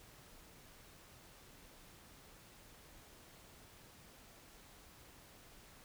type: silence
effects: pink hiss -60 dBFS RMS until 5.84 s

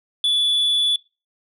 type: tone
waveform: sine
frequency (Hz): 3446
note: A7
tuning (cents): -37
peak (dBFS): -13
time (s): 0.24-0.96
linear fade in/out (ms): 2
effects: noise-tail reverb RT60 0.3 s tail -24 dB re dry + tanh soft clip ceiling -15 dBFS

